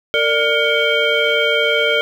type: tone cluster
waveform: sine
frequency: 456.4 / 591 / 1416 / 2247 / 3155 Hz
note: A#4 / D5 / F6 / C#7 / G7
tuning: -37 / +11 / +23 / +23 / +10 cents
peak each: -19 dBFS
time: 0.14-2.01 s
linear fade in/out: 0 ms
effects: tanh soft clip ceiling -4 dBFS + 7-bit